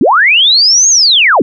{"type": "linear two-way sweep", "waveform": "sine", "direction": "up then down", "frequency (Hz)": [181, 6660, 181], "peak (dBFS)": -4, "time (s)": [0.01, 1.42], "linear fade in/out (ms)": 2, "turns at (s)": 0.89, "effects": []}